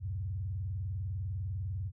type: tone with vibrato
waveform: sine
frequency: 92.5 Hz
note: F#2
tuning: in tune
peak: -33 dBFS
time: 0-1.92 s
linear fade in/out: 50 ms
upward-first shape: square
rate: 20 Hz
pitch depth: 270 cents each way
effects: none